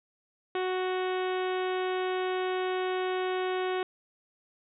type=harmonic tone with a mistuned harmonic; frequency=370 Hz; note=F#4; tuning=in tune; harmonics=1 / 2 / 3 / 4 / 5 / 6 / 7 / 8 / 9 / 10; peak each=-29 / -35 / -39 / -41 / -43 / -45 / -46 / -47 / -48 / -49 dBFS; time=0.55-3.83 s; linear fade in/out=2 ms; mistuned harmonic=9; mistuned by=-18 cents; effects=none